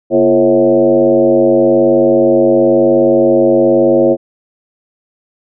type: tone with frequency modulation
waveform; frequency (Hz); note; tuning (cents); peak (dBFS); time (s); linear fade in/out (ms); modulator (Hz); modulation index
sine; 441.3; A4; +5; -6; 0.1-4.17; 50; 99; 1.9
effects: none